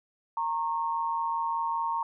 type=tone pair together; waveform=sine; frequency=924 / 1089 Hz; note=A#5 / C#6; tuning=-16 / -31 cents; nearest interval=minor third; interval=285 cents; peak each=-28 / -32 dBFS; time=0.37-2.03 s; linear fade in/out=2 ms; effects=none